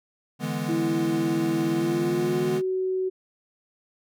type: chord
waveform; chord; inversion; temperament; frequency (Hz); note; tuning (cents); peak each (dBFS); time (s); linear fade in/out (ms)
square; E dominant seventh; third; equal with one note detuned; 146.83 / 164.05 / 207.7 / 246.9; D3 / E3 / G#3 / B3; 0 / -8 / 0 / 0; -33; 0.39-2.62; 50
type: tone with pitch glide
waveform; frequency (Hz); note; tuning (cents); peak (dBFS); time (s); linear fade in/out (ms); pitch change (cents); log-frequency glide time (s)
sine; 329.6 to 374.3; E4 to F#4; 0 to +20; -23; 0.68-3.1; 20; +220; 1.68-2.62
effects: none